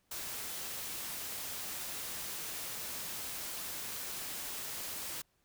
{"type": "noise", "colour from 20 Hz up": "white", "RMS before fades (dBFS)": -41, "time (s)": [0.11, 5.22], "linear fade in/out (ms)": 5, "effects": ["pink hiss -75 dBFS RMS until 5.44 s"]}